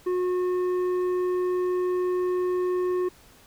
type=tone with tanh clipping; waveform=sine; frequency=362.6 Hz; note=F#4; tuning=35 cents flat; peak=-24 dBFS; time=0.06-3.09 s; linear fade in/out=10 ms; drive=8 dB; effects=pink hiss -54 dBFS RMS until 3.46 s